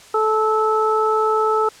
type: harmonic tone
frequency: 435.4 Hz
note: A4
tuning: 18 cents flat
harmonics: 1 / 2 / 3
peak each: -18 / -22 / -19 dBFS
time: 0.14-1.69 s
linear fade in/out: 5 ms
effects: white hiss -44 dBFS RMS until 1.8 s + low-pass 8000 Hz 12 dB/octave